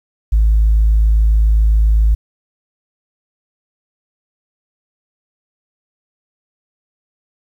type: tone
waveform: sine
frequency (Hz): 53.7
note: A1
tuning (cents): -41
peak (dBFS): -7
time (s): 0.32-2.15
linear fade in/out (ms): 10
effects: tanh soft clip ceiling -5 dBFS + 8-bit